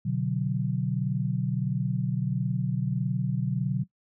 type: chord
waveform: sine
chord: B minor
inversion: none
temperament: equal with one note detuned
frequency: 125.27 / 146.83 / 185 Hz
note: B2 / D3 / F#3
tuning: +25 / 0 / 0 cents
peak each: -29 / -29 / -29 dBFS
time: 0.05-3.84 s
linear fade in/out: 10 ms
effects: noise-tail reverb RT60 0.1 s tail -17 dB re dry